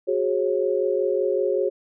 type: chord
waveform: sine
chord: F# suspended second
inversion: none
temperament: equal with one note detuned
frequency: 370 / 415.3 / 543 Hz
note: F#4 / G#4 / C#5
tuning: 0 / 0 / -36 cents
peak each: -24 dBFS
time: 0.07-1.7 s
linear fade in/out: 20 ms
effects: none